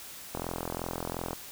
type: click train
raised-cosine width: 1 ms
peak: -19 dBFS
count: 43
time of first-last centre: 0.35-1.331 s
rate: 42.8 Hz
effects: white hiss -45 dBFS RMS until 1.51 s